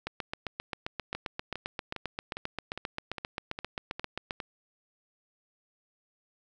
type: two click trains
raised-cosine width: 0.3 ms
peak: -20 / -17 dBFS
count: 9 / 33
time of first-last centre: 1.15-4.402 / 0.07-4.308 s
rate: 2.46 / 7.55 Hz
effects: none